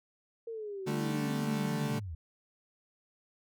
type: linear sweep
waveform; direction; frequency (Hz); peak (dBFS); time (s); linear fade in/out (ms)
sine; down; 464.4 to 73.42; -37; 0.47-2.15; 5
type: chord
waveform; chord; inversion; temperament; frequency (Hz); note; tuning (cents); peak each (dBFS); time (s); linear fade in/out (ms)
35% pulse; D suspended fourth; none; equal; 146.83 / 196 / 220; D3 / G3 / A3; 0 / 0 / 0; -33 / -39 / -33; 0.86-2; 20
effects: none